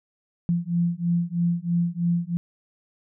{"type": "beating tone pair", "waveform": "sine", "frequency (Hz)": [170.5, 173.6], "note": ["F3", "F3"], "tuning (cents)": [-41, -10], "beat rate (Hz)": 3.1, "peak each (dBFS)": -24, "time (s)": [0.49, 2.37], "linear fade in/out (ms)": 0, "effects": []}